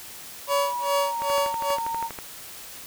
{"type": "tone with tremolo", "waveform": "30% pulse", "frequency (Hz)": 565, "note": "C#5", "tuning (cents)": 33, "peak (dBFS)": -18, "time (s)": [0.47, 1.78], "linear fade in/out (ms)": 50, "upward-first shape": "sine", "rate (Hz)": 2.5, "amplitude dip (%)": 100}
{"type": "tone with pitch glide", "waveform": "sine", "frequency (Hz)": [990, 918.4], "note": ["B5", "A#5"], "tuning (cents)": [4, -26], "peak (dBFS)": -26, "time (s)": [0.47, 2.1], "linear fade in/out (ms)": 50, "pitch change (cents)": -130, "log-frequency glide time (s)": [0.57, 1.3]}
{"type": "click train", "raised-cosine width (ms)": 0.5, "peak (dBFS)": -19, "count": 13, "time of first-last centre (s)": [1.22, 2.188], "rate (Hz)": 12.4}
{"effects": ["white hiss -41 dBFS RMS until 2.86 s"]}